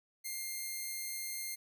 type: tone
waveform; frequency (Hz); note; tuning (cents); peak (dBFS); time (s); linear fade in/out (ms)
5% pulse; 2112; C7; +16; -28; 0.24-1.56; 20
effects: none